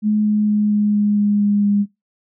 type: tone with pitch steps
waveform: sine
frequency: 211.9 / 210.7 / 209.5 / 208.3 / 207.1 / 205.9 / 204.7 / 203.5 Hz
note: G#3 / G#3 / G#3 / G#3 / G#3 / G#3 / G#3 / G#3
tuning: +35 / +25 / +15 / +5 / -5 / -15 / -25 / -35 cents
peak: -13 dBFS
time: 0.02-1.86 s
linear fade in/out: 50 ms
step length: 230 ms
effects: noise-tail reverb RT60 0.2 s tail -20 dB re dry